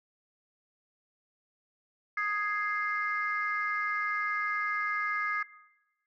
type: chord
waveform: sine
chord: Ab major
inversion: second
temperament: equal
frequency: 1244.5 / 1661.2 / 2093 Hz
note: Eb6 / Ab6 / C7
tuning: 0 / 0 / 0 cents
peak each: -32 dBFS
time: 2.17-5.43 s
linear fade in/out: 5 ms
effects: noise-tail reverb RT60 1.0 s tail -19 dB re dry + tanh soft clip ceiling -20 dBFS